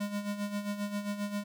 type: tone with tremolo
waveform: square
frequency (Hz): 204.6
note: G#3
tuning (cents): -26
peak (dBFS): -31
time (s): 0-1.44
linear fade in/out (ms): 10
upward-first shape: sine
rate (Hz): 7.5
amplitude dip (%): 65
effects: none